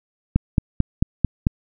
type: click train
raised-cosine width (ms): 5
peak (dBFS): -3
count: 6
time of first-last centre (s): 0.36-1.469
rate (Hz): 4.51
effects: none